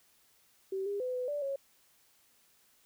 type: tone with pitch steps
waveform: sine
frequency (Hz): 384.8 / 403.9 / 505 / 501 / 583 / 550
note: G4 / G#4 / B4 / B4 / D5 / C#5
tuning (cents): -32 / -48 / +39 / +25 / -13 / -14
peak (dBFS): -32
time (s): 0.72-1.56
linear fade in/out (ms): 5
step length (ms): 140
effects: white hiss -67 dBFS RMS until 2.85 s